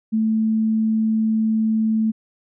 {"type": "tone", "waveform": "sine", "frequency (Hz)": 220.1, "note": "A3", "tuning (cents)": 1, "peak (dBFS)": -16, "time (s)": [0.12, 2.12], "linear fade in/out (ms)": 20, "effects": []}